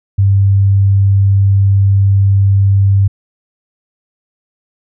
sine tone, 98.5 Hz, G2, 9 cents sharp, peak -6 dBFS, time 0.18-3.08 s, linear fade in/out 10 ms, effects none

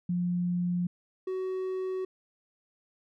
sine / triangle tone pair in turn, 176.8 / 374.6 Hz, F3 / F#4, +22 / +21 cents, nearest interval octave + minor second, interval 1299 cents, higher second, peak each -26 / -28 dBFS, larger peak first, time 0.09-0.87 / 1.27-2.05 s, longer neither, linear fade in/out 5 ms, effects none

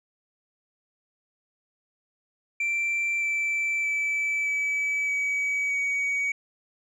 sine tone with pitch steps, 2349 / 2330 / 2311 / 2293 / 2274 / 2256 Hz, D7 / D7 / D7 / D7 / C#7 / C#7, 0 / -14 / -28 / -42 / +44 / +30 cents, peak -21 dBFS, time 2.6-6.32 s, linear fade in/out 5 ms, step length 620 ms, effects tanh soft clip ceiling -23 dBFS

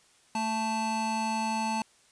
square tone pair together, 222.1 / 880 Hz, A3 / A5, +16 / 0 cents, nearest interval 2 octaves, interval 2384 cents, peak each -33 / -30 dBFS, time 0.35-1.82 s, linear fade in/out 2 ms, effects white hiss -62 dBFS RMS until 2.11 s + resampled to 22050 Hz

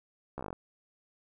slowing click train, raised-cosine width 1 ms, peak -24 dBFS, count 9, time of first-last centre 0.38-0.529 s, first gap 14 ms, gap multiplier 1.08, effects 11-bit

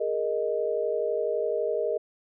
sine chord, Ab suspended second, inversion none, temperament just, 415.3 / 467.2 / 623 Hz, Ab4 / Bb4 / Eb5, 0 / +4 / +2 cents, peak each -30 / -28 / -29 dBFS, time 0-1.98 s, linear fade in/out 10 ms, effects none

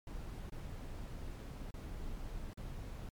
brown noise with dropouts, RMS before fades -44 dBFS, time 0.07-3.09 s, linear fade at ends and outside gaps 2 ms, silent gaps 0.498-0.521 / 1.707-1.74 / 2.534-2.573 s, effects MP3 96 kbps

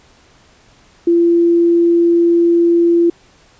sine tone, 340.9 Hz, F4, 42 cents flat, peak -8 dBFS, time 1.07-3.1 s, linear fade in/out 5 ms, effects pink hiss -49 dBFS RMS until 3.59 s + resampled to 16000 Hz

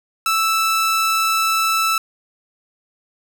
sawtooth tone, 1318.5 Hz, E6, in tune, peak -12 dBFS, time 0.26-1.98 s, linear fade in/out 2 ms, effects none

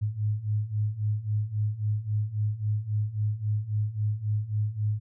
sine beating tone pair, 103.83 / 107.53 Hz, G#2 / A2, 0 / -39 cents, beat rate 3.7 Hz, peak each -30 / -27 dBFS, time 0.01-5 s, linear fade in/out 20 ms, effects none

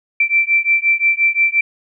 sine beating tone pair, 2339 / 2344.7 Hz, D7 / D7, -8 / -3 cents, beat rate 5.7 Hz, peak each -15 / -15 dBFS, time 0.2-1.61 s, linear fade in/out 5 ms, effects none

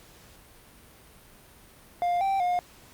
triangle tone with pitch steps, 703 / 780 / 714 Hz, F5 / G5 / F5, +11 / -9 / +38 cents, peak -21 dBFS, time 2.02-2.59 s, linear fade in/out 0 ms, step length 190 ms, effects pink hiss -53 dBFS RMS until 2.93 s + Opus 48 kbps

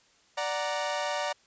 sawtooth chord, D augmented, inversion none, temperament equal, 587.3 / 740 / 932.3 Hz, D5 / F#5 / A#5, 0 / 0 / 0 cents, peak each -28 / -31 / -30 dBFS, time 0.37-1.33 s, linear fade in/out 10 ms, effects white hiss -63 dBFS RMS until 1.46 s + resampled to 16000 Hz

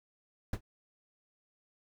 brown noise with exponential decay, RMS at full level -27 dBFS, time 0.53-0.61 s, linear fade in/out 5 ms, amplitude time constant 17 ms, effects none

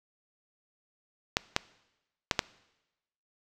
clicks, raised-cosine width 0.2 ms, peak -6 dBFS, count 4, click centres 1.369 / 1.564 / 2.312 / 2.392 s, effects noise-tail reverb RT60 1.0 s tail -21 dB re dry

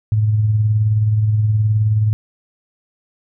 sine tone with tremolo, 107.4 Hz, A2, 41 cents flat, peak -10 dBFS, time 0.12-2.13 s, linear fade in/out 0 ms, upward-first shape triangle, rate 19 Hz, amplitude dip 45%, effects none

